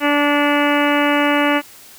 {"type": "harmonic tone with a mistuned harmonic", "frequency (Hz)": 290.6, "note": "D4", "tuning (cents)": -18, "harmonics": [1, 2, 3, 4, 5, 6, 7, 8, 9, 10], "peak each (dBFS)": [-17, -20, -22, -23, -24, -25, -25, -26, -27, -27], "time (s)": [0, 1.62], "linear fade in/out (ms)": 50, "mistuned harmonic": 8, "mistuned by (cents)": -20, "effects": ["white hiss -42 dBFS RMS until 1.98 s"]}